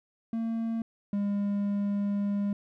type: tone pair in turn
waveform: triangle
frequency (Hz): 227.2 / 202.4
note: A#3 / G#3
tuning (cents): -44 / -44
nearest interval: major second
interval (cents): 200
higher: first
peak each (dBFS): -26 / -24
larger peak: second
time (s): 0.33-0.82 / 1.13-2.53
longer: second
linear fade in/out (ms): 2
effects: none